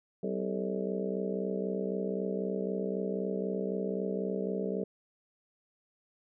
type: harmonic tone with a mistuned harmonic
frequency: 63.9 Hz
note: C2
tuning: 40 cents flat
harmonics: 3 / 4 / 5 / 6 / 7 / 8 / 9 / 10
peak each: -35 / -42 / -44 / -37 / -36 / -44 / -42 / -44 dBFS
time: 0.23-4.84 s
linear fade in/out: 5 ms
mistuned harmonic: 6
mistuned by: +76 cents
effects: none